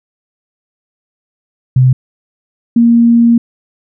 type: tone pair in turn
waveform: sine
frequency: 128.6 / 234.1 Hz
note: C3 / A#3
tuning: -30 / +8 cents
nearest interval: minor seventh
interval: 1038 cents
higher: second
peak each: -4 dBFS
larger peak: neither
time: 1.76-1.93 / 2.76-3.38 s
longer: second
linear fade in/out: 5 ms
effects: none

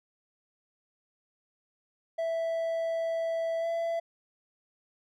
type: tone with pitch glide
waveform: triangle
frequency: 659.3 to 668.9 Hz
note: E5 to E5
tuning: 0 to +25 cents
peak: -26 dBFS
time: 2.18-4 s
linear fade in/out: 10 ms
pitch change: +25 cents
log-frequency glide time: 3.59-3.67 s
effects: none

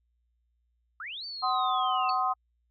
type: linear two-way sweep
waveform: sine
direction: up then down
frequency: 1210 to 4602 to 2611 Hz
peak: -36 dBFS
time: 1-2.1 s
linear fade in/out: 2 ms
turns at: 1.25 s
type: chord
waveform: sine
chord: C diminished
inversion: second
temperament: just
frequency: 753.5 / 1046.5 / 1255.8 Hz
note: Gb5 / C6 / Eb6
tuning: +31 / 0 / +16 cents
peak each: -29 dBFS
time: 1.42-2.34 s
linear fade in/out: 20 ms
type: tone with exponential decay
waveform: sine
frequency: 4435 Hz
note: C#8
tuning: in tune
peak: -31 dBFS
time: 2.09-2.23 s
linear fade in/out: 2 ms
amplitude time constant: 30 ms
effects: added 59 Hz sine -70 dBFS peak until 2.7 s + AAC 64 kbps

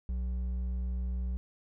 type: tone with hard clipping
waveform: sine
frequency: 61.7 Hz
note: B1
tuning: 1 cent flat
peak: -32 dBFS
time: 0.09-1.37 s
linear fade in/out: 0 ms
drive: 5 dB
effects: none

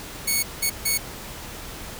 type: tone bursts at uneven times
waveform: 5% pulse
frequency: 2217 Hz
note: C#7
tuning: in tune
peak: -10 dBFS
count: 3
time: 0.27-0.43 / 0.62-0.7 / 0.85-0.98 s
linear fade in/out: 10 ms
effects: pink hiss -37 dBFS RMS until 1.99 s

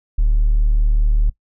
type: tone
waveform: triangle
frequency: 37.56 Hz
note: D1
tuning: 40 cents sharp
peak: -8 dBFS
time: 0.18-1.3 s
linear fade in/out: 10 ms
effects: noise-tail reverb RT60 0.1 s tail -21 dB re dry + tanh soft clip ceiling -8 dBFS

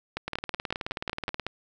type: two click trains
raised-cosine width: 0.3 ms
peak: -14 / -15 dBFS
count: 8 / 22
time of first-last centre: 0.17-1.466 / 0.28-1.397 s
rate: 5.4 / 18.8 Hz
effects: none

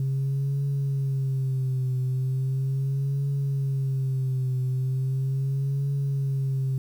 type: tone with vibrato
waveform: sine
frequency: 133.9 Hz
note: C3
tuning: 40 cents sharp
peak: -21 dBFS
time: 0-6.78 s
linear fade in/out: 2 ms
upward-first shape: triangle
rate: 0.38 Hz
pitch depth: 76 cents each way
effects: tanh soft clip ceiling -21 dBFS + 9-bit

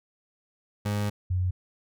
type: tone pair in turn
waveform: 30% pulse / sine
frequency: 103.4 / 91.19 Hz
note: G#2 / F#2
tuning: -7 / -25 cents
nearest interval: major second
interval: 218 cents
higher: first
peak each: -23 dBFS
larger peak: neither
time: 0.85-1.1 / 1.3-1.51 s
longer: first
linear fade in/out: 10 ms
effects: none

